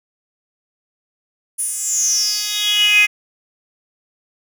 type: tone with high-pass filter sweep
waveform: 10% pulse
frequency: 417.4 Hz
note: G#4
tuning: 9 cents sharp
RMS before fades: -17 dBFS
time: 1.58-3.07 s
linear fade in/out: 20 ms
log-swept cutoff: 10000 to 2300 Hz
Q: 9.7
effects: none